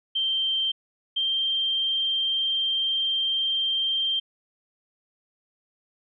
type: tone pair in turn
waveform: sine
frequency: 3139 / 3161 Hz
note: G7 / G7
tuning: +2 / +14 cents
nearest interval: unison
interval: 12 cents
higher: second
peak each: -22 dBFS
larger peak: neither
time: 0.15-0.72 / 1.16-4.2 s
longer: second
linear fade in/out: 10 ms
effects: none